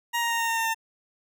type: tone with pitch steps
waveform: 20% pulse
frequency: 942 / 935 / 928 / 921 / 914.1 / 907.3 / 900.5 Hz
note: A#5 / A#5 / A#5 / A#5 / A#5 / A#5 / A5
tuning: +18 / +5 / -8 / -21 / -34 / -47 / +40 cents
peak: -19 dBFS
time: 0.13-0.746 s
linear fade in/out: 20 ms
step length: 88 ms
effects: none